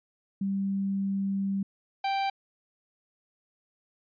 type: tone pair in turn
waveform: sine / 45% pulse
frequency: 196 / 784 Hz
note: G3 / G5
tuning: 0 / 0 cents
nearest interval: 2 octaves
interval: 2400 cents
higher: second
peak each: -26 dBFS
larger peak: neither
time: 0.41-1.63 / 2.04-2.3 s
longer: first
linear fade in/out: 5 ms
effects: resampled to 11025 Hz